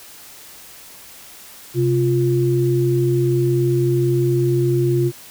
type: tone pair together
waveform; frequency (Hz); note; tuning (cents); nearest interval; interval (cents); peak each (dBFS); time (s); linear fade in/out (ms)
sine; 131.07 / 349.7; C3 / F4; +3 / +2; octave + perfect fourth; 1699; -17; 1.74-5.12; 50
effects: white hiss -41 dBFS RMS until 5.3 s